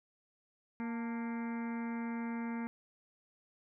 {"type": "harmonic tone with a mistuned harmonic", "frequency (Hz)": 233.1, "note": "A#3", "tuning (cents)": 0, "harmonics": [1, 2, 3, 4, 5, 6, 7, 8, 9, 10], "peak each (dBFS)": [-36, -50, -55, -47, -56, -54, -54, -59, -52, -59], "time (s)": [0.8, 2.67], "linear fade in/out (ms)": 0, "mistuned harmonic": 4, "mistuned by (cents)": -54, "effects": []}